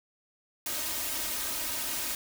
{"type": "noise with comb filter", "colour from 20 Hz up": "white", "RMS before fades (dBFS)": -33, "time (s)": [0.66, 2.15], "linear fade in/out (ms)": 2, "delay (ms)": 3.2, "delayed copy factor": 0.9, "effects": []}